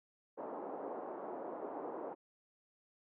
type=band-pass noise; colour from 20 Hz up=pink; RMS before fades=-44 dBFS; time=0.37-2.15 s; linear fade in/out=20 ms; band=310 to 940 Hz; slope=24 dB/octave; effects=none